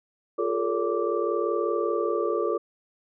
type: tone cluster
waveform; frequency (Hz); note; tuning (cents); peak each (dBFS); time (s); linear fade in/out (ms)
sine; 350.5 / 415.5 / 456 / 569 / 1169; F4 / G#4 / A#4 / C#5 / D6; +6 / +1 / -38 / +45 / -8; -29 / -29 / -28 / -31 / -32; 0.38-2.58; 10
effects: none